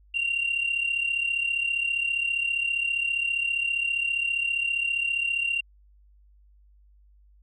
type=tone pair together; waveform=sine; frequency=2759 / 2794 Hz; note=F7 / F7; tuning=-22 / 0 cents; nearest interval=unison; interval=22 cents; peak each=-24 / -28 dBFS; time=0.14-5.61 s; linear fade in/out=10 ms; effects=tanh soft clip ceiling -19 dBFS + added 50 Hz sine -54 dBFS peak until 7.42 s